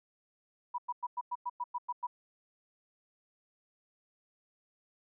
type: tone bursts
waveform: sine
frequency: 976 Hz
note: B5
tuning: 21 cents flat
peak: -32 dBFS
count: 10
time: 0.74-2.07 s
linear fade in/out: 10 ms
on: 43 ms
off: 100 ms
effects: none

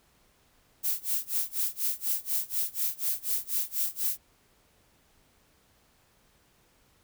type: noise with tremolo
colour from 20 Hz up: violet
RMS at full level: -27 dBFS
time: 0.83-4.18 s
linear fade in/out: 20 ms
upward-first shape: sine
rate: 4.1 Hz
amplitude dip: 95%
effects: pink hiss -65 dBFS RMS until 7.03 s

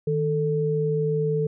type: tone pair together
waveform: sine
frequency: 155.56 / 441.1 Hz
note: D#3 / A4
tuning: 0 / +4 cents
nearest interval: octave + tritone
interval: 1804 cents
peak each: -24 / -23 dBFS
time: 0.07-1.47 s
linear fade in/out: 5 ms
effects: none

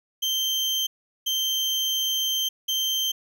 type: tone bursts at uneven times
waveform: 35% pulse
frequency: 3133 Hz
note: G7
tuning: 2 cents flat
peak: -21 dBFS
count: 3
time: 0.22-0.87 / 1.26-2.49 / 2.68-3.12 s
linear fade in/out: 10 ms
effects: none

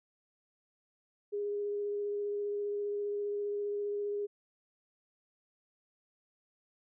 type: tone with vibrato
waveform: sine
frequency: 410 Hz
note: G#4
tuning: 22 cents flat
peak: -32 dBFS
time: 1.32-4.27 s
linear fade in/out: 20 ms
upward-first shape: square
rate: 15 Hz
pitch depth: 8 cents each way
effects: none

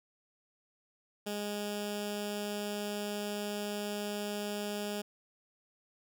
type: tone with notch filter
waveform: 10% pulse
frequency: 206.6 Hz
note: G#3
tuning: 9 cents flat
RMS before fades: -37 dBFS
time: 1.26-5.02 s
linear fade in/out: 10 ms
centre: 1100 Hz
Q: 1.2
effects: none

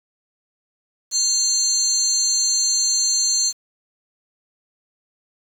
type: tone cluster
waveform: sine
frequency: 4268 / 6260 / 7210 Hz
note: C8 / G8 / A8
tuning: +34 / -3 / +41 cents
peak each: -21 dBFS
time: 1.11-3.53 s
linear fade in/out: 50 ms
effects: 7-bit

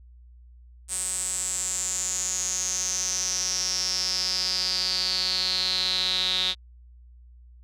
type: tone with band-pass filter sweep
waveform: sawtooth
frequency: 185 Hz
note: F#3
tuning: in tune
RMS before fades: -27 dBFS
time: 0.88-6.55 s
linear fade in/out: 50 ms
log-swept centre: 8400 to 3700 Hz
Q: 9.5
effects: added 60 Hz sine -47 dBFS peak until 7.63 s

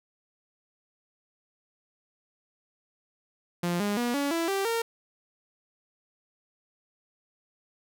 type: tone with pitch steps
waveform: sawtooth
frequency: 174.3 / 204.9 / 240.9 / 283.2 / 332.9 / 391.3 / 460 Hz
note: F3 / G#3 / B3 / C#4 / E4 / G4 / A#4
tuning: -3 / -23 / -43 / +37 / +17 / -3 / -23 cents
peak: -22 dBFS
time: 3.63-4.82 s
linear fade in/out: 5 ms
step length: 170 ms
effects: none

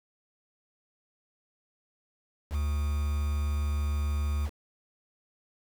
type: tone with quantisation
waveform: triangle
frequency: 73.4 Hz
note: D2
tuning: in tune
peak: -24 dBFS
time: 2.5-4.5 s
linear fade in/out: 50 ms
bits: 7
effects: none

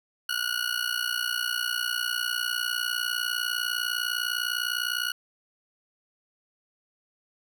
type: tone with amplitude modulation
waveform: 20% pulse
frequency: 1455 Hz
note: F#6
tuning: 29 cents flat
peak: -18 dBFS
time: 0.29-5.12 s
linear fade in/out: 5 ms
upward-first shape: sine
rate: 59.9 Hz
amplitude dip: 90%
effects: none

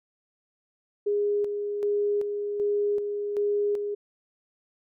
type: tone with tremolo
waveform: sine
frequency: 411.1 Hz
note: G#4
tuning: 18 cents flat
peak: -22 dBFS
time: 1.06-3.95 s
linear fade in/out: 10 ms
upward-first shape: square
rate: 1.3 Hz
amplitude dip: 45%
effects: none

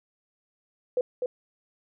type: tone with echo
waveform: sine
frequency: 499.1 Hz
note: B4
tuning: 18 cents sharp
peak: -21 dBFS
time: 0.97-1.01 s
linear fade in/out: 2 ms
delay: 250 ms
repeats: 1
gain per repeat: -4 dB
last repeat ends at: 1.26 s
effects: none

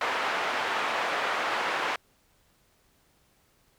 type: band-pass noise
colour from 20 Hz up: pink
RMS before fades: -29 dBFS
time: 0.01-1.96 s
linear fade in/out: 2 ms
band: 730 to 2200 Hz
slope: 12 dB/octave
effects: pink hiss -66 dBFS RMS until 3.78 s

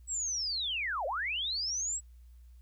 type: linear two-way sweep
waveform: sine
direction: down then up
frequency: 7902 to 501 to 7902 Hz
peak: -31 dBFS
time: 0.07-2.01 s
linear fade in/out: 50 ms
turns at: 1.06 s
effects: added 60 Hz sine -51 dBFS peak until 2.61 s + white hiss -75 dBFS RMS until 2.61 s

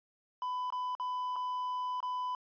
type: tone with dropouts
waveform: triangle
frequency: 1000 Hz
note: B5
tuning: 21 cents sharp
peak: -31 dBFS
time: 0.42-2.35 s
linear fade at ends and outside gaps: 1 ms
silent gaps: 0.703-0.724 / 0.951-0.998 / 1.359-1.363 / 2.004-2.028 s
effects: resampled to 11025 Hz

